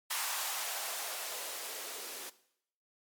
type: noise with band-pass filter sweep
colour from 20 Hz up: violet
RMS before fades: -39 dBFS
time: 0.1-2.3 s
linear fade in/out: 10 ms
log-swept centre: 990 to 350 Hz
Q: 2
effects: noise-tail reverb RT60 0.7 s tail -17 dB re dry + MP3 96 kbps